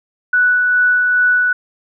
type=tone with tremolo; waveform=sine; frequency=1480 Hz; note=F#6; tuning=in tune; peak=-9 dBFS; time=0.33-1.53 s; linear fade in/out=5 ms; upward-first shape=sine; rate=2.4 Hz; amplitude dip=25%; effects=none